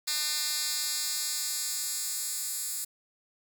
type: tone with high-pass filter sweep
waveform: 10% pulse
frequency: 301 Hz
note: D4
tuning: 43 cents sharp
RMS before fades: -32 dBFS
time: 0.07-2.85 s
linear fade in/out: 10 ms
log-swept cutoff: 4100 to 8700 Hz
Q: 1.1
effects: none